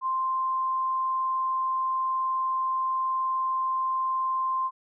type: tone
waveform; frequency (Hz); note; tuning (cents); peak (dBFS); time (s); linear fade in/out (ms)
sine; 1046.5; C6; 0; -24; 0.01-4.71; 50
effects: none